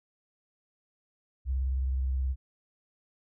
sine tone with vibrato, 65.5 Hz, C2, 2 cents sharp, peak -26 dBFS, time 1.45-2.36 s, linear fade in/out 50 ms, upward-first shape sine, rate 19 Hz, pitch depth 72 cents each way, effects none

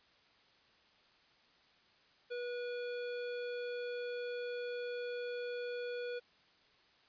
square tone, 486.5 Hz, B4, 26 cents flat, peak -39 dBFS, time 2.3-6.2 s, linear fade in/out 20 ms, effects white hiss -67 dBFS RMS until 7.08 s + resampled to 11025 Hz

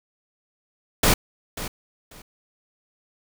pink noise with echo, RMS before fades -17 dBFS, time 1.03-1.14 s, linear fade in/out 5 ms, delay 540 ms, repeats 2, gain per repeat -14 dB, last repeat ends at 2.22 s, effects none

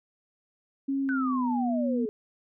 sine tone with pitch glide, 273.5 to 243.7 Hz, C#4 to B3, -23 to -23 cents, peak -25 dBFS, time 0.88-2.06 s, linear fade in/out 10 ms, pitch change -200 cents, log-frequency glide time 1.02-1.56 s
sine exponential sweep, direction down, 1541 to 415.3 Hz, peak -30 dBFS, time 1.09-2.09 s, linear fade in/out 0 ms
effects none

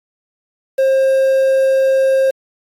triangle tone with quantisation, 533 Hz, C5, 32 cents sharp, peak -8 dBFS, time 0.78-2.31 s, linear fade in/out 10 ms, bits 6, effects AAC 48 kbps

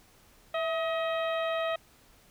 harmonic tone with a mistuned harmonic, 634 Hz, D#5, 32 cents sharp, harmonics 1 / 2 / 3 / 4 / 5 / 6, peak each -29 / -35 / -39 / -41 / -43 / -45 dBFS, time 0.54-1.76 s, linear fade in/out 5 ms, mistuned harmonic 1, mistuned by +59 cents, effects pink hiss -60 dBFS RMS until 2.3 s

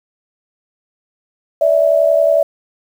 sine tone pair together, 580 / 651 Hz, D5 / E5, -22 / -22 cents, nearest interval major second, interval 200 cents, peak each -12 dBFS, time 1.61-2.43 s, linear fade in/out 5 ms, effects 7-bit

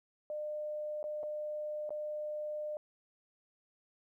sine tone with dropouts, 603 Hz, D5, 46 cents sharp, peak -36 dBFS, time 0.3-2.77 s, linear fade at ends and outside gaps 1 ms, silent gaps 1.029-1.04 / 1.231-1.235 / 1.893-1.905 s, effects 13-bit

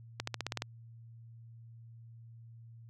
accelerating click train, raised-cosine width 0.2 ms, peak -17 dBFS, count 8, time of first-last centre 0.2-0.621 s, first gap 74 ms, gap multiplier 0.93, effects added 115 Hz sine -50 dBFS peak until 2.89 s

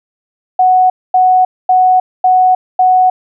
sine tone bursts, 740 Hz, F#5, in tune, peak -5 dBFS, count 5, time 0.59-3.1 s, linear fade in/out 5 ms, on 310 ms, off 240 ms, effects none

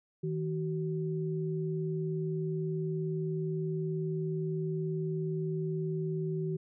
sine tone pair together, 158.89 / 377.9 Hz, D#3 / F#4, +37 / +37 cents, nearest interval octave + minor third, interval 1500 cents, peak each -32 / -35 dBFS, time 0.23-6.57 s, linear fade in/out 10 ms, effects none

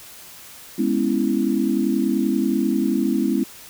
sine chord, C# minor seventh, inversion second, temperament equal with one note detuned, 206.5 / 246.9 / 277.2 / 329.6 Hz, G#3 / B3 / C#4 / E4, -10 / 0 / 0 / 0 cents, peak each -23 dBFS, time 0.78-3.44 s, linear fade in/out 10 ms, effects white hiss -42 dBFS RMS until 3.69 s

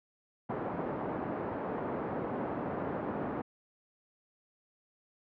pink band-pass noise, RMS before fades -36 dBFS, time 0.49-3.42 s, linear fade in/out 10 ms, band 200 to 980 Hz, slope 12 dB/octave, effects low-pass 2000 Hz 12 dB/octave

